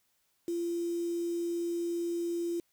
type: tone with quantisation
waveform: sine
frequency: 342.2 Hz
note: F4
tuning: 35 cents flat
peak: -30 dBFS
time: 0.48-2.6 s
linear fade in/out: 2 ms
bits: 8
effects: white hiss -74 dBFS RMS until 2.72 s